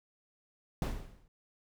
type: noise with exponential decay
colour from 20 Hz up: brown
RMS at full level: -28 dBFS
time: 0.82-1.28 s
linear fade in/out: 2 ms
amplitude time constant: 100 ms
effects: none